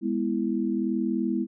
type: chord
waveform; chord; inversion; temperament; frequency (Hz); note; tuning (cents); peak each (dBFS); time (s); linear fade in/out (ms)
sine; E major; first; equal with one note detuned; 206.2 / 246.9 / 329.6; G#3 / B3 / E4; -12 / 0 / 0; -28; 0.01-1.47; 50
effects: none